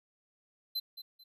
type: tone with echo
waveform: square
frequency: 4065 Hz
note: B7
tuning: 49 cents sharp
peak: -32 dBFS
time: 0.75-0.8 s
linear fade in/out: 10 ms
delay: 220 ms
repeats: 2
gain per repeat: -11 dB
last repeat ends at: 1.24 s
effects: none